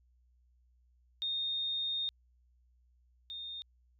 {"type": "tone pair in turn", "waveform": "sine", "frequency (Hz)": [3680, 3661], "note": ["A#7", "A#7"], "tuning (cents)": [-23, -32], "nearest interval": "unison", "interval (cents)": 9, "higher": "first", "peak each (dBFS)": [-32, -40], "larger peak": "first", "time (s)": [[1.22, 2.09], [3.3, 3.62]], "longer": "first", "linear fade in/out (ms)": 0, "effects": ["added 61 Hz sine -65 dBFS peak until 3.99 s"]}